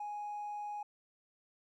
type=tone with hard clipping; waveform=triangle; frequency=830.6 Hz; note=G#5; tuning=in tune; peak=-38 dBFS; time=0-0.83 s; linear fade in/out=5 ms; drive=2 dB; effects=none